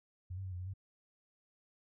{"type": "tone with pitch steps", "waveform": "sine", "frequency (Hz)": [90.7, 96.1, 93.7, 89.2, 91.4, 96.1], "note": ["F#2", "G2", "F#2", "F2", "F#2", "G2"], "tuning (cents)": [-34, -34, 22, 37, -21, -34], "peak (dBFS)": -39, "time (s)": [0.3, 0.738], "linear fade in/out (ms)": 10, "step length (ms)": 73, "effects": []}